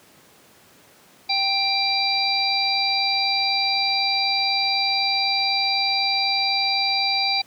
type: harmonic tone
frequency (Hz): 788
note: G5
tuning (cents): +9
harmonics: 1 / 3 / 5 / 6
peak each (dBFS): -25 / -25 / -25 / -23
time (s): 1.29-7.42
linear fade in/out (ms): 10
effects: pink hiss -52 dBFS RMS until 7.46 s + high-pass 150 Hz 12 dB/octave